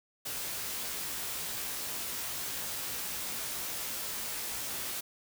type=noise with comb filter; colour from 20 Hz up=white; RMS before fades=-37 dBFS; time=0.25-5.01 s; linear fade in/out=10 ms; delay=18 ms; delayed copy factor=+0.7; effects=none

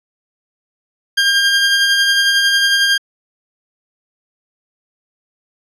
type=tone with tremolo; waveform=20% pulse; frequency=1604 Hz; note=G6; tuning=39 cents sharp; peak=-5 dBFS; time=1.17-2.98 s; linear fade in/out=10 ms; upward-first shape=sine; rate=11 Hz; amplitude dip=30%; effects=low-pass 9000 Hz 12 dB/octave

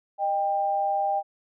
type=tone pair together; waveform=sine; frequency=615.4 / 793 Hz; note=D#5 / G5; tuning=-19 / +20 cents; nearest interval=major third; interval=439 cents; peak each=-29 / -23 dBFS; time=0.18-1.23 s; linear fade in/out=50 ms; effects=none

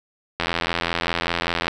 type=click train; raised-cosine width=0.3 ms; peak=-5 dBFS; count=110; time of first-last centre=0.4-1.681 s; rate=85.1 Hz; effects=none

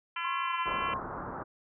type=harmonic tone; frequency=339.3 Hz; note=F4; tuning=50 cents flat; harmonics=3 / 4 / 5 / 6 / 7 / 8 / 9; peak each=-37 / -38 / -42 / -44 / -40 / -42 / -43 dBFS; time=0.16-0.94 s; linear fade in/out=5 ms
type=tone with vibrato; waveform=sine; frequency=1056 Hz; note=C6; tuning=16 cents sharp; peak=-32 dBFS; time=0.24-0.99 s; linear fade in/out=10 ms; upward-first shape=sine; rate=2 Hz; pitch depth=44 cents each way
type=low-pass noise; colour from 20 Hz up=white; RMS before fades=-39 dBFS; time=0.65-1.44 s; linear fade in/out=20 ms; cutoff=1400 Hz; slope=48 dB/octave
effects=none

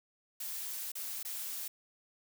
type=noise with dropouts; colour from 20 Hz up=blue; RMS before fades=-40 dBFS; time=0.4-1.68 s; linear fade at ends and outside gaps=5 ms; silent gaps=0.919-0.952 / 1.23-1.249 s; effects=none

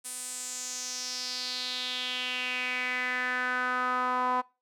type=tone with band-pass filter sweep; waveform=sawtooth; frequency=251.4 Hz; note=B3; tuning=31 cents sharp; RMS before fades=-32 dBFS; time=0.04-4.42 s; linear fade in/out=20 ms; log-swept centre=9400 to 970 Hz; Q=4.2; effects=noise-tail reverb RT60 0.3 s tail -24 dB re dry

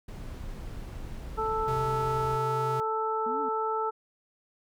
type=noise; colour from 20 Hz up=brown; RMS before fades=-39 dBFS; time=0.08-2.36 s; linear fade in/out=5 ms
type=harmonic tone; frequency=440 Hz; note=A4; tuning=in tune; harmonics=1 / 2 / 3; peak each=-31 / -31 / -31 dBFS; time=1.37-3.91 s; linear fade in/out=20 ms
type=tone; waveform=square; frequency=130 Hz; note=C3; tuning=11 cents flat; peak=-33 dBFS; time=1.68-2.8 s; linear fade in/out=0 ms
type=exponential two-way sweep; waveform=sine; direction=up then down; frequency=226.4 to 293.7 to 244.7 Hz; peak=-37 dBFS; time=3.26-3.49 s; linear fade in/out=5 ms; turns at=3.41 s
effects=none

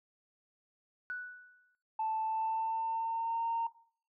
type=tone with exponential decay; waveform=sine; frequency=1480 Hz; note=F#6; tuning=in tune; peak=-34 dBFS; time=1.1-1.75 s; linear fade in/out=0 ms; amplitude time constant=140 ms
type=tone with pitch glide; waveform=sine; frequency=880 to 919.5 Hz; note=A5 to A#5; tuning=0 to -24 cents; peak=-30 dBFS; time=1.99-3.67 s; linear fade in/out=5 ms; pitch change=+76 cents; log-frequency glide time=2.24-3.44 s
effects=noise-tail reverb RT60 0.5 s tail -18 dB re dry + tanh soft clip ceiling -26 dBFS

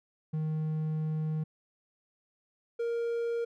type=tone pair in turn; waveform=triangle; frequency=156 / 467.5 Hz; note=D#3 / A#4; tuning=+5 / +5 cents; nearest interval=octave + perfect fifth; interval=1900 cents; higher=second; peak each=-27 dBFS; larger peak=neither; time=0.33-1.44 / 2.79-3.45 s; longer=first; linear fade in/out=10 ms; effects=none

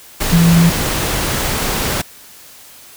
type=tone in noise; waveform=sine; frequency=168.5 Hz; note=E3; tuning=38 cents sharp; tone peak=-7 dBFS; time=0.32-0.7 s; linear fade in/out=10 ms; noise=pink; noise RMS=-18 dBFS; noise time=0.2-2.02 s; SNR=+8 dB; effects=white hiss -40 dBFS RMS until 2.96 s

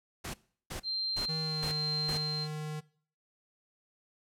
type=noise bursts; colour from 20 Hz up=pink; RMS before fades=-39 dBFS; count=5; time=0.24-2.18 s; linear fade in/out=10 ms; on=100 ms; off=360 ms
type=tone with tremolo; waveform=sine; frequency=4153 Hz; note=C8; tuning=14 cents flat; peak=-30 dBFS; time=0.83-2.48 s; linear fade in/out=50 ms; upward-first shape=sine; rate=1.1 Hz; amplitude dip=30%
type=tone with pitch glide; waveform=square; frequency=158.4 to 152.92 Hz; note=D#3 to D#3; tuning=+31 to -30 cents; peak=-36 dBFS; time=1.28-2.81 s; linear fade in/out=20 ms; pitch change=-61 cents; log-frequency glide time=1.4-1.71 s
effects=noise-tail reverb RT60 0.5 s tail -21 dB re dry + low-pass 12000 Hz 12 dB/octave

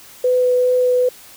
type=tone with vibrato; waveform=sine; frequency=500 Hz; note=B4; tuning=21 cents sharp; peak=-12 dBFS; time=0.24-1.09 s; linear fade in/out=5 ms; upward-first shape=sine; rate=2.5 Hz; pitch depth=8 cents each way; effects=white hiss -42 dBFS RMS until 1.36 s

